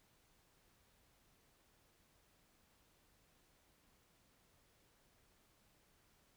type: silence
effects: pink hiss -73 dBFS RMS until 6.36 s